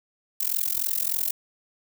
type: noise with amplitude modulation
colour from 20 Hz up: violet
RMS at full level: -22 dBFS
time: 0.4-1.31 s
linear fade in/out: 5 ms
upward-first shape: sine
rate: 43.4 Hz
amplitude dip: 100%
effects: none